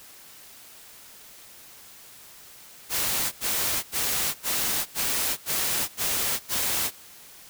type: noise bursts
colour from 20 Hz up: white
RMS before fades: -26 dBFS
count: 8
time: 2.89-6.911 s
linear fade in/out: 50 ms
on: 430 ms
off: 83 ms
effects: white hiss -48 dBFS RMS until 7.49 s